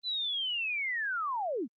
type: linear sweep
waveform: sine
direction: down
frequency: 4067 to 196 Hz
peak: -30 dBFS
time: 0.03-1.68 s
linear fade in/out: 50 ms
effects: Opus 32 kbps